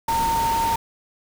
sine tone in noise, 914 Hz, A#5, 34 cents flat, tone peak -19 dBFS, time 0.08-0.76 s, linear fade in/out 5 ms, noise pink, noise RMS -29 dBFS, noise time 0.08-0.76 s, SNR +7 dB, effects none

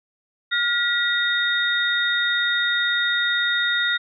sine tone cluster, 1422 / 1926 / 3702 Hz, F6 / B6 / A#7, +31 / -44 / -13 cents, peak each -23 dBFS, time 0.51-3.98 s, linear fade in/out 20 ms, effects none

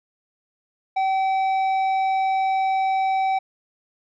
sine tone with tanh clipping, 767 Hz, G5, 38 cents flat, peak -20 dBFS, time 0.96-3.39 s, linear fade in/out 10 ms, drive 8 dB, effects none

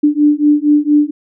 sine beating tone pair, 293.7 / 298 Hz, D4 / D4, 0 / +25 cents, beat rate 4.3 Hz, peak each -11 dBFS, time 0.03-1.11 s, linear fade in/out 10 ms, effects none

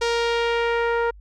sawtooth tone with low-pass filter sweep, 467.8 Hz, A#4, 6 cents sharp, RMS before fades -22 dBFS, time 0.01-1.11 s, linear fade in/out 10 ms, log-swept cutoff 5600 to 1400 Hz, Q 1.3, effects added 50 Hz sine -42 dBFS peak until 1.2 s

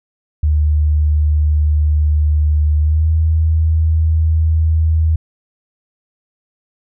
sine tone with pitch glide, 75.5 to 79.76 Hz, D2 to D#2, +48 to +43 cents, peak -10 dBFS, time 0.43-5.16 s, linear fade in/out 5 ms, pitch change +95 cents, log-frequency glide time 2.8-3.09 s, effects none

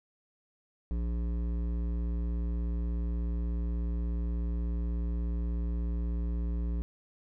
sine tone with hard clipping, 58.27 Hz, A#1, in tune, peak -31 dBFS, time 0.91-6.82 s, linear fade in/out 0 ms, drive 12 dB, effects none

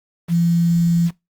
sine tone with quantisation, 170 Hz, F3, 46 cents flat, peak -13 dBFS, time 0.28-1.11 s, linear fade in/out 50 ms, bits 6, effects noise-tail reverb RT60 0.2 s tail -21 dB re dry + Opus 32 kbps

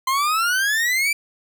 40% pulse exponential sweep, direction up, 1034 to 2361 Hz, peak -17 dBFS, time 0.07-1.13 s, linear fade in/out 5 ms, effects none

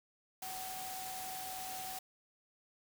sine tone in noise, 753 Hz, F#5, 30 cents sharp, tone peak -44 dBFS, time 0.42-1.99 s, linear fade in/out 5 ms, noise white, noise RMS -45 dBFS, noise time 0.42-1.99 s, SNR -2 dB, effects none

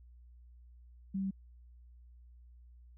sine tone, 193 Hz, G3, 27 cents flat, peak -32 dBFS, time 1.14-1.31 s, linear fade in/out 10 ms, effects added 60 Hz sine -54 dBFS peak until 2.97 s

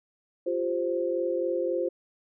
sine chord, F suspended second, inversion none, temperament just, 349.2 / 392.9 / 523.8 Hz, F4 / G4 / C5, 0 / +4 / +2 cents, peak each -29 / -33 / -28 dBFS, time 0.46-1.89 s, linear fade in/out 10 ms, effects none

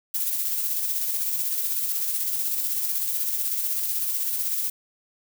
violet noise with tremolo, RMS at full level -25 dBFS, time 0.14-4.7 s, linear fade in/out 5 ms, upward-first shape square, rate 16 Hz, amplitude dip 30%, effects none

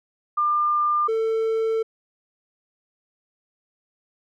sine / triangle tone pair in turn, 1199 / 446.5 Hz, D6 / A4, +36 / +25 cents, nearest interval octave + perfect fourth, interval 1711 cents, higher first, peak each -18 dBFS, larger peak neither, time 0.37-1.08 / 1.08-1.83 s, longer second, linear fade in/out 10 ms, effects none

